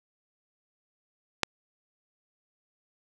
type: click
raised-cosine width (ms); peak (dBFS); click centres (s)
0.2; -5; 1.433
effects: none